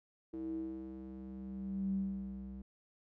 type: tone with band-pass filter sweep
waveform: square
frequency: 65 Hz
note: C2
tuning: 11 cents flat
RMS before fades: -41 dBFS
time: 0.33-2.62 s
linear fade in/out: 5 ms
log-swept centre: 350 to 150 Hz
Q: 9.9
effects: none